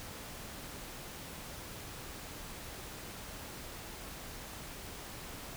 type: silence
effects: pink hiss -46 dBFS RMS until 5.56 s